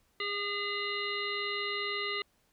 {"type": "harmonic tone", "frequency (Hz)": 407.1, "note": "G#4", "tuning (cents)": -35, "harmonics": [1, 3, 5, 7, 9, 10], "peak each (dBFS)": [-39, -39, -36, -39, -43, -41], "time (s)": [0.2, 2.22], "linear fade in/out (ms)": 2, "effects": ["pink hiss -71 dBFS RMS until 2.52 s"]}